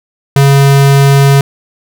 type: tone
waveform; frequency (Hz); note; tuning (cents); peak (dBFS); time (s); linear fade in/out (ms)
square; 138.9; C#3; +4; -4; 0.36-1.41; 2
effects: none